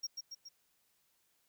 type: tone with echo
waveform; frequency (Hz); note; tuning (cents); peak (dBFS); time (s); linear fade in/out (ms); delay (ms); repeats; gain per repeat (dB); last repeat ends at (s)
triangle; 5588; F8; 0; -34; 0.03-0.07; 10; 140; 3; -4; 0.49
effects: white hiss -75 dBFS RMS until 1.48 s